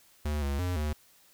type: tone with pitch steps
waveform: square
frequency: 74.6 / 70.1 / 90 / 75.3 Hz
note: D2 / C#2 / F#2 / D2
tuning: +28 / +20 / -47 / +44 cents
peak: -29 dBFS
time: 0.25-0.93 s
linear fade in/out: 5 ms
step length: 170 ms
effects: white hiss -61 dBFS RMS until 1.33 s